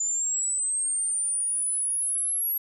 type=linear sweep; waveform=sine; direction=up; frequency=7040 to 11520 Hz; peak=-24 dBFS; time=0-2.58 s; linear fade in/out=5 ms; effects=none

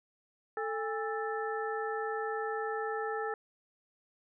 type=harmonic tone with a mistuned harmonic; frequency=440 Hz; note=A4; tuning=in tune; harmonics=1 / 2 / 3 / 4; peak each=-35 / -38 / -40 / -41 dBFS; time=0.57-3.34 s; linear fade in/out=2 ms; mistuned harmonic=2; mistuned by=-130 cents; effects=none

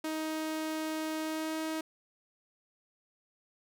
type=tone with pitch glide; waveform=sawtooth; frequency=314.1 to 317 Hz; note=D#4 to D#4; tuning=+16 to +32 cents; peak=-29 dBFS; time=0.04-1.81 s; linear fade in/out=5 ms; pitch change=+16 cents; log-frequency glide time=1.21-1.6 s; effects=none

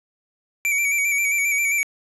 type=tone with vibrato; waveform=square; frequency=2300 Hz; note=D7; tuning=37 cents flat; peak=-19 dBFS; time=0.65-1.83 s; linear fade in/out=0 ms; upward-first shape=square; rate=7.5 Hz; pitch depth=37 cents each way; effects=resampled to 32000 Hz + 8-bit

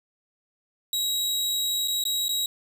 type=tone with dropouts; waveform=sawtooth; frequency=3838 Hz; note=A#7; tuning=50 cents sharp; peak=-21 dBFS; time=0.93-2.46 s; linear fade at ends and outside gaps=2 ms; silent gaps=1.876-1.881 / 2.039-2.052 / 2.283-2.291 s; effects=none

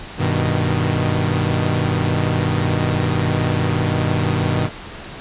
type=chord; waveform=sawtooth; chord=G augmented; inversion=none; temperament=equal with one note detuned; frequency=98 / 124.11 / 155.56 Hz; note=G2 / B2 / D#3; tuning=0 / +9 / 0 cents; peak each=-17 dBFS; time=0.17-4.7 s; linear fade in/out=50 ms; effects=pink hiss -34 dBFS RMS until 5.2 s + resampled to 8000 Hz

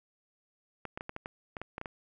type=clicks; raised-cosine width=0.5 ms; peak=-23 dBFS; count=11; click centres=0.853 / 0.975 / 1.009 / 1.094 / 1.164 / 1.259 / 1.568 / 1.616 / 1.781 / 1.814 / 1.858 s; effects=none

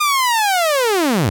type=linear sweep; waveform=sawtooth; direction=down; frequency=1224 to 81.3 Hz; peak=-10 dBFS; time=0-1.3 s; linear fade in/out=10 ms; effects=none

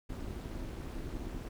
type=noise with amplitude modulation; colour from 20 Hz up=brown; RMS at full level=-37 dBFS; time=0.09-1.49 s; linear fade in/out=10 ms; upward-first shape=sine; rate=294 Hz; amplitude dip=80%; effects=none

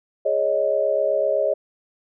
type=chord; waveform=sine; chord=Ab suspended fourth; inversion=none; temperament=equal; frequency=415.3 / 554.4 / 622.3 Hz; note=Ab4 / Db5 / Eb5; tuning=0 / 0 / 0 cents; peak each=-26 / -21 / -21 dBFS; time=0.25-1.54 s; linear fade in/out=10 ms; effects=none

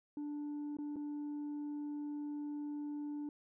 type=tone with dropouts; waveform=sine; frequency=293.7 Hz; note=D4; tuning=in tune; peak=-36 dBFS; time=0.17-3.29 s; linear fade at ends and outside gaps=2 ms; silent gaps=0.769-0.786 / 0.959-0.965 s; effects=tanh soft clip ceiling -38 dBFS

